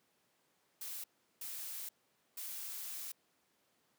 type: noise bursts at uneven times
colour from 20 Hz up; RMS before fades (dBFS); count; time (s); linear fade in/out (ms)
blue; -44; 3; 0.81-1.04 / 1.41-1.89 / 2.37-3.12; 5
effects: pink hiss -75 dBFS RMS until 3.98 s + high-pass 200 Hz 12 dB/octave